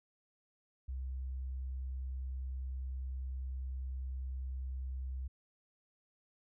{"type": "tone", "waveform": "sine", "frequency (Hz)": 65, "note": "C2", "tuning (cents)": -11, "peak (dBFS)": -37, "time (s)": [0.88, 5.28], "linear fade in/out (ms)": 10, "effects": []}